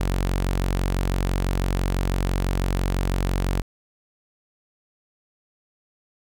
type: tone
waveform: sawtooth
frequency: 46.01 Hz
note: F#1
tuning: 9 cents flat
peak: -17 dBFS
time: 0-3.62 s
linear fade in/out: 10 ms
effects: none